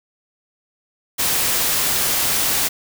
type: noise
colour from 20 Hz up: white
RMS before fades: -19 dBFS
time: 1.18-2.69 s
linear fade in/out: 20 ms
effects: none